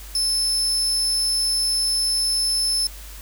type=tone; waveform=30% pulse; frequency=5260 Hz; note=E8; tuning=5 cents flat; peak=-15 dBFS; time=0.15-2.87 s; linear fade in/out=2 ms; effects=added 50 Hz sine -37 dBFS peak until 3.21 s + white hiss -42 dBFS RMS until 3.21 s